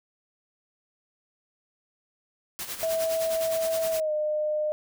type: noise with tremolo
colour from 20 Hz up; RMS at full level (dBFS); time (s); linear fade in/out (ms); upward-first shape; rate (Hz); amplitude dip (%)
white; -33; 2.59-4; 0; sine; 9.7; 65
type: tone with pitch glide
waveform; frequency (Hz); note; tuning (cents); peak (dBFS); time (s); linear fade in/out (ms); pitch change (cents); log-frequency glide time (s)
sine; 651 to 607.4; E5 to D#5; -22 to -42; -24; 2.83-4.72; 0; -120; 3.91-4.12
effects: none